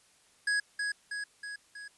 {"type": "tone with echo", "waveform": "square", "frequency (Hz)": 1664, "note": "G#6", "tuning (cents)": 3, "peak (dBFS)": -27, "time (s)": [0.47, 0.6], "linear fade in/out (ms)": 5, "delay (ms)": 320, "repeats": 4, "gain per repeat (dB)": -4, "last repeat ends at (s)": 1.88, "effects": ["white hiss -64 dBFS RMS until 1.97 s", "resampled to 24000 Hz"]}